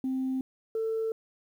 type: tone pair in turn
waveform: sine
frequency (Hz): 261.6 / 446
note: C4 / A4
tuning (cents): 0 / +23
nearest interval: major sixth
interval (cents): 923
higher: second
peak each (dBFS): -26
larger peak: neither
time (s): 0.04-0.41 / 0.75-1.12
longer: neither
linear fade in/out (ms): 2
effects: tanh soft clip ceiling -24 dBFS + 10-bit